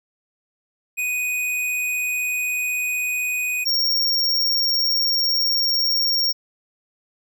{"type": "tone pair in turn", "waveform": "square", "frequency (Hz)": [2489, 5547], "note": ["D#7", "F8"], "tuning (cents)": [0, -13], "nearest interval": "octave + major second", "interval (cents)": 1387, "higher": "second", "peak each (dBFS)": [-22, -18], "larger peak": "second", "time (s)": [[0.97, 3.65], [3.65, 6.33]], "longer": "neither", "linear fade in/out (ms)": 20, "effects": []}